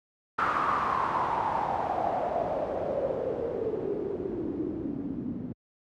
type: noise with low-pass filter sweep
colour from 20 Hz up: white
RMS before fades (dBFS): -30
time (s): 0.38-5.53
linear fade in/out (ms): 10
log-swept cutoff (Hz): 1300 to 240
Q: 5.9
effects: high-pass 60 Hz 12 dB/octave